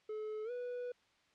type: tone with pitch glide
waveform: triangle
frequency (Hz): 430 to 491.1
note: A4 to B4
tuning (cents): -40 to -10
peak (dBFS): -37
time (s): 0.09-0.92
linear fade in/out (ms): 5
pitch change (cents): +230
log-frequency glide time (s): 0.44-0.51
effects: white hiss -71 dBFS RMS until 1.34 s + low-pass 4000 Hz 12 dB/octave